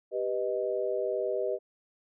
sine chord, G augmented, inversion none, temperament equal, 392 / 493.9 / 622.3 Hz, G4 / B4 / D#5, 0 / 0 / 0 cents, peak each -32 dBFS, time 0.11-1.59 s, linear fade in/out 50 ms, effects none

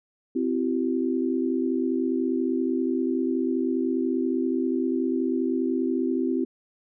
sine tone cluster, 259.4 / 334 / 384.3 Hz, C4 / E4 / G4, -15 / +23 / -34 cents, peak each -25 / -27 / -29 dBFS, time 0.35-6.45 s, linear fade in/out 10 ms, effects none

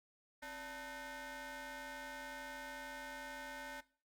20% pulse ring-modulated tone, 311.1 Hz, D#4, in tune, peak -38 dBFS, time 0.42-3.81 s, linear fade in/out 10 ms, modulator 1200 Hz, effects noise-tail reverb RT60 0.4 s tail -18 dB re dry + Opus 48 kbps

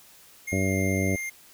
square tone with pitch glide, 2133 to 2113 Hz, C7 to C7, +33 to +16 cents, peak -31 dBFS, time 0.47-1.3 s, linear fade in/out 10 ms, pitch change -17 cents, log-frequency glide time 0.61-0.73 s
harmonic tone, 95.6 Hz, G2, 43 cents flat, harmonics 1 / 2 / 3 / 4 / 5 / 6 / 7, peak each -27 / -28 / -30 / -33 / -36 / -34 / -38 dBFS, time 0.52-1.16 s, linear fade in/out 5 ms
effects white hiss -53 dBFS RMS until 1.53 s

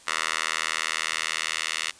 10% pulse tone with high-pass filter sweep, 80 Hz, D#2, 49 cents sharp, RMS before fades -28 dBFS, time 0.07-1.91 s, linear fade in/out 5 ms, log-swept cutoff 1500 to 2300 Hz, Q 1.4, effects white hiss -51 dBFS RMS until 1.99 s + resampled to 22050 Hz

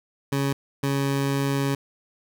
20% pulse tone bursts at uneven times, 138.59 Hz, C#3, in tune, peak -17 dBFS, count 2, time 0.32-0.53 / 0.83-1.75 s, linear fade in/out 5 ms, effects none

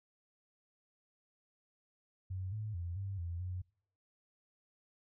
sine tone with pitch steps, 93.5 / 107.4 / 86.4 / 97.9 / 85.6 / 91 Hz, F#2 / A2 / F2 / G2 / F2 / F#2, +19 / -41 / -18 / -2 / -34 / -28 cents, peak -37 dBFS, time 2.3-3.62 s, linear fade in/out 10 ms, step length 220 ms, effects noise-tail reverb RT60 0.6 s tail -25 dB re dry

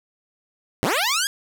10% pulse linear sweep, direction up, 81.4 to 1677 Hz, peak -11 dBFS, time 0.83-1.27 s, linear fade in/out 0 ms, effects none

